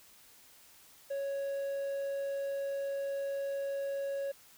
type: tone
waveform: triangle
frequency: 554.4 Hz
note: C#5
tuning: in tune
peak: -31 dBFS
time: 1.1-4.32 s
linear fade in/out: 10 ms
effects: white hiss -59 dBFS RMS until 4.57 s